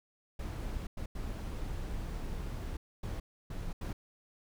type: noise bursts at uneven times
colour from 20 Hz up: brown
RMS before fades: -38 dBFS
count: 6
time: 0.39-0.87 / 0.97-1.06 / 1.15-2.77 / 3.03-3.2 / 3.5-3.73 / 3.81-3.93 s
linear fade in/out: 5 ms
effects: none